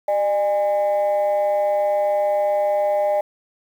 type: tone pair together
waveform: sine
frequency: 603.9 / 819 Hz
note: D5 / G#5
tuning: +48 / -24 cents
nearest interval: perfect fourth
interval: 528 cents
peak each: -16 / -21 dBFS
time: 0.08-3.21 s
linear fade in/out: 5 ms
effects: tanh soft clip ceiling -13 dBFS + 8-bit